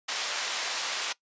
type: band-pass noise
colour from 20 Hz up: white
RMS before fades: -32 dBFS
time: 0.08-1.13 s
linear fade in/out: 10 ms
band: 650 to 5600 Hz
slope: 12 dB/octave
effects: noise-tail reverb RT60 0.1 s tail -20 dB re dry + resampled to 16000 Hz